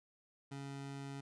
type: tone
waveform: 25% pulse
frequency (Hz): 138.7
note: C#3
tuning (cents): +1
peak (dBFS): -40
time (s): 0.51-1.21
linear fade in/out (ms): 10
effects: resampled to 22050 Hz